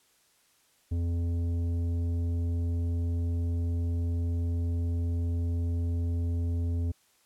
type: tone with tanh clipping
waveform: triangle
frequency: 85.2 Hz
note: F2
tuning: 42 cents flat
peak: -28 dBFS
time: 0.91-6.92 s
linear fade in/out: 10 ms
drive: 14 dB
effects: white hiss -66 dBFS RMS until 7.25 s + low-pass 12000 Hz 12 dB/octave